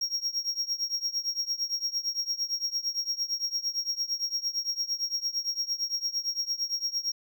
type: tone with tremolo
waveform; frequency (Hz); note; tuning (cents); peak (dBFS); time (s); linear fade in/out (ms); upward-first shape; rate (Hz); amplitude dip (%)
triangle; 5588; F8; 0; -23; 0.01-7.12; 5; triangle; 8.8; 95
effects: none

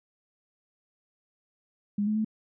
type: tone with pitch steps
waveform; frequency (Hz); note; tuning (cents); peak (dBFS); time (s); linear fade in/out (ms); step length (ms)
sine; 204.9 / 213.5 / 217.5; G#3 / G#3 / A3; -23 / +48 / -20; -24; 1.98-2.247; 5; 89
effects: none

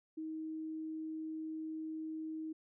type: tone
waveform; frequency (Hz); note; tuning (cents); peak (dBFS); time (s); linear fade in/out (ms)
sine; 316; D#4; +27; -39; 0.17-2.53; 10
effects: none

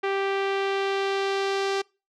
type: tone with low-pass filter sweep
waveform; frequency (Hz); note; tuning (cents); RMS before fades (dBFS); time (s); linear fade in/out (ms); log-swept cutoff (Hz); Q
sawtooth; 392; G4; 0; -26; 0.03-1.82; 10; 2500 to 5100; 1.3
effects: noise-tail reverb RT60 0.3 s tail -25 dB re dry

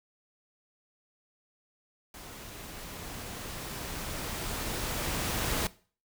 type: noise with level ramp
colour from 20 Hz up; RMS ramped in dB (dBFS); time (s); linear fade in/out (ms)
pink; -46 to -30; 2.14-5.67; 2
effects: noise-tail reverb RT60 0.4 s tail -19 dB re dry

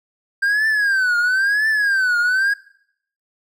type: tone with vibrato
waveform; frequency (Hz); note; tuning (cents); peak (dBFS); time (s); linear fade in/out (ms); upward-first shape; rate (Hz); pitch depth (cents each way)
triangle; 1584; G6; +18; -13; 0.42-2.54; 10; triangle; 0.99; 200
effects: noise-tail reverb RT60 0.7 s tail -21 dB re dry

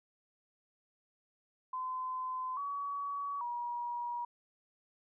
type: tone with pitch steps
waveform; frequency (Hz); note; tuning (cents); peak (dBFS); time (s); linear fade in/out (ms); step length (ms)
sine; 1025 / 1132 / 958; C6 / C#6 / A#5; -36 / +36 / +47; -35; 1.73-4.25; 5; 840
effects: none

